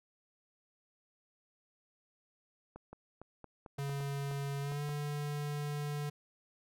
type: clicks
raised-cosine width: 1 ms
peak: -34 dBFS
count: 11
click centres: 2.76 / 2.93 / 3.216 / 3.443 / 3.662 / 3.786 / 3.895 / 4.005 / 4.313 / 4.72 / 4.892 s
type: tone with pitch glide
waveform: square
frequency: 140.1 to 146.64 Hz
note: C#3 to D3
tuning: +19 to -2 cents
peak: -36 dBFS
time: 3.78-6.1 s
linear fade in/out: 10 ms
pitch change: +79 cents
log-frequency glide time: 4.61-4.83 s
effects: none